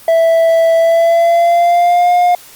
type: tone with pitch glide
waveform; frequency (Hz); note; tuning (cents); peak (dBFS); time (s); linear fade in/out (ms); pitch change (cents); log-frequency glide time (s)
triangle; 659.3 to 710.7; E5 to F5; 0 to +30; -5; 0.08-2.35; 2; +130; 0.76-2.12
effects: white hiss -38 dBFS RMS until 2.55 s + Opus 32 kbps